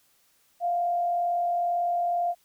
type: tone with frequency modulation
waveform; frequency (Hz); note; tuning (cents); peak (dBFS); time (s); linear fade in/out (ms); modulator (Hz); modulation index
sine; 698.5; F5; 0; -23; 0.6-2.35; 50; 42.1; 0.34
effects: white hiss -65 dBFS RMS until 2.44 s